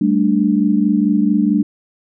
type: chord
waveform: sine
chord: G suspended second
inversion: none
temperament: just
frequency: 196 / 220.5 / 294 Hz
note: G3 / A3 / D4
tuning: 0 / +4 / +2 cents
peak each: -16 dBFS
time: 0.01-1.63 s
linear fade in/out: 5 ms
effects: none